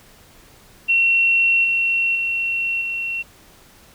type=tone with level steps; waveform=sine; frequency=2724 Hz; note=F7; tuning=44 cents flat; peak=-13 / -16 / -19 / -22 dBFS; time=0.88-3.23 s; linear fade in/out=20 ms; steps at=1.64 / 2.15 / 2.81 s; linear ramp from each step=5 ms; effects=pink hiss -49 dBFS RMS until 3.94 s